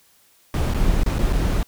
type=noise with dropouts; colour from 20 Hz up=brown; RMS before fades=-19 dBFS; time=0.54-1.63 s; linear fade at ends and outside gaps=1 ms; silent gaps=0.737-0.745 / 1.034-1.062 / 1.184-1.19 / 1.327-1.331 s; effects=white hiss -57 dBFS RMS until 1.67 s